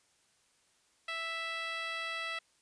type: tone with band-pass filter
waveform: 10% pulse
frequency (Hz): 659.3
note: E5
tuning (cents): 0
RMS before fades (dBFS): -38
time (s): 1.08-2.39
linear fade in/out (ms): 5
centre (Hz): 2100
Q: 0.88
effects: white hiss -70 dBFS RMS until 2.61 s + resampled to 22050 Hz